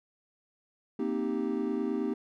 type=chord; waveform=triangle; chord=C minor seventh; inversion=third; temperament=equal with one note detuned; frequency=232.4 / 261.6 / 311.1 / 392 Hz; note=Bb3 / C4 / Eb4 / G4; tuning=-5 / 0 / 0 / 0 cents; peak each=-32 dBFS; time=0.99-2.14 s; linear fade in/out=5 ms; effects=none